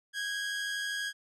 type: tone pair together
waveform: sawtooth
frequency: 1556 / 1648.5 Hz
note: G6 / G#6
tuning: -13 / -13 cents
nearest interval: minor second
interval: 100 cents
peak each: -38 / -29 dBFS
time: 0.13-1.13 s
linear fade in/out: 50 ms
effects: low-pass 9000 Hz 12 dB/octave